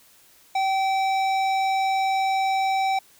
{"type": "tone with hard clipping", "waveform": "sine", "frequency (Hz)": 771, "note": "G5", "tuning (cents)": -29, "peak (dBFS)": -22, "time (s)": [0.55, 2.99], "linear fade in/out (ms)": 5, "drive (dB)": 13, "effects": ["white hiss -55 dBFS RMS until 3.19 s"]}